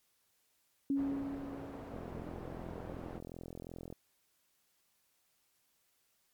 sine tone with exponential decay, 277.2 Hz, C#4, in tune, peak -28 dBFS, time 0.9-2.61 s, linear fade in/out 2 ms, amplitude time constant 370 ms
white low-pass noise, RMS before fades -47 dBFS, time 0.95-3.21 s, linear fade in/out 50 ms, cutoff 580 Hz, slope 12 dB/octave
click train, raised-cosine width 2 ms, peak -32 dBFS, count 86, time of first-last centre 1.94-3.926 s, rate 42.8 Hz
effects white hiss -75 dBFS RMS until 6.33 s + MP3 96 kbps

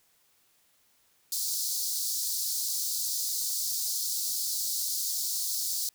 pink high-pass noise, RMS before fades -31 dBFS, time 1.32-5.89 s, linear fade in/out 2 ms, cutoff 4300 Hz, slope 48 dB/octave, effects white hiss -67 dBFS RMS until 5.94 s

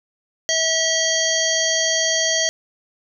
harmonic tone, 647 Hz, E5, 32 cents flat, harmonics 1 / 3 / 5 / 7 / 9 / 10, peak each -24 / -24 / -24 / -24 / -24 / -24 dBFS, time 0.49-2.49 s, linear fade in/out 0 ms, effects none

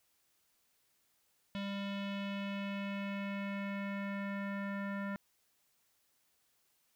square tone with low-pass filter sweep, 199 Hz, G3, 26 cents sharp, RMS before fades -39 dBFS, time 1.55-5.16 s, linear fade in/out 0 ms, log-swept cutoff 3300 to 1700 Hz, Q 2.9, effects white hiss -75 dBFS RMS until 6.95 s

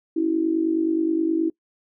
sine tone with amplitude modulation, 325.2 Hz, E4, 23 cents flat, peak -15 dBFS, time 0.16-1.5 s, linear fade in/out 10 ms, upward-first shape sine, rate 49.5 Hz, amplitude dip 75%, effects noise-tail reverb RT60 0.1 s tail -21 dB re dry

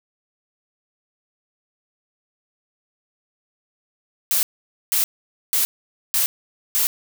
blue noise bursts, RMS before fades -19 dBFS, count 5, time 4.31-6.87 s, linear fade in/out 0 ms, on 120 ms, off 490 ms, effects none

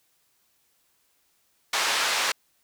pink band-pass noise, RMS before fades -25 dBFS, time 1.73-2.32 s, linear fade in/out 5 ms, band 980 to 6400 Hz, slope 12 dB/octave, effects white hiss -68 dBFS RMS until 2.63 s

